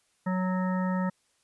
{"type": "harmonic tone", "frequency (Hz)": 185, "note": "F#3", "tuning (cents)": 0, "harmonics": [1, 3, 5, 7, 9, 10], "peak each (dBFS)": [-26, -36, -36, -39, -49, -41], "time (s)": [0.26, 1.1], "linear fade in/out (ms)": 10, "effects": ["white hiss -70 dBFS RMS until 1.43 s", "resampled to 24000 Hz"]}